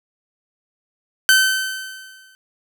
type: tone with exponential decay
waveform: sawtooth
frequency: 1535 Hz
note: G6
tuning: 37 cents flat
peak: -5 dBFS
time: 1.29-2.35 s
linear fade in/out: 0 ms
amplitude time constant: 230 ms
effects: none